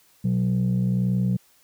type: tone pair together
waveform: sine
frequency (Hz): 123.47 / 185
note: B2 / F#3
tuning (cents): 0 / 0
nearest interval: perfect fifth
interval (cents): 700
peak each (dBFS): -21 / -20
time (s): 0.24-1.37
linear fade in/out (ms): 10
effects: tanh soft clip ceiling -16 dBFS + white hiss -59 dBFS RMS until 1.63 s